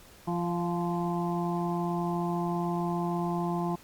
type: harmonic tone with a mistuned harmonic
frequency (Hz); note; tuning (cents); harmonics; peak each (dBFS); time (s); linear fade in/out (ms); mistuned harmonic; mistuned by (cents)
172.8; F3; -18; 1 / 2 / 4 / 5 / 6; -30 / -33 / -36 / -37 / -38; 0.27-3.76; 10; 4; +17
effects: pink hiss -54 dBFS RMS until 3.83 s + Opus 48 kbps